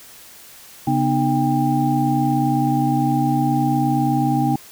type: tone cluster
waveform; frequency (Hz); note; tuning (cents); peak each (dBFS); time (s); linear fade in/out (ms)
sine; 137 / 245.3 / 304.7 / 795; C#3 / B3 / D#4 / G5; -20 / -12 / -36 / +24; -21; 0.87-4.56; 5
effects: white hiss -43 dBFS RMS until 4.71 s